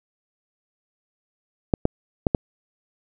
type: clicks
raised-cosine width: 2 ms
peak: -4 dBFS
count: 4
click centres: 1.738 / 1.854 / 2.268 / 2.348 s
effects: none